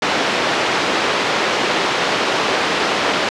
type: band-pass noise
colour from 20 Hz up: pink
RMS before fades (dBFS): -18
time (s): 0.02-3.29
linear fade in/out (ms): 2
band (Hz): 350 to 4200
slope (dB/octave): 12
effects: low-pass 7000 Hz 12 dB/octave